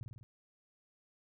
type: tone with echo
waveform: sine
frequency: 116.54 Hz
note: A#2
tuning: in tune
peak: -38 dBFS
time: 0.01-0.03 s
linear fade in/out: 0 ms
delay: 50 ms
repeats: 4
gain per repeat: -3 dB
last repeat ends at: 0.23 s
effects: none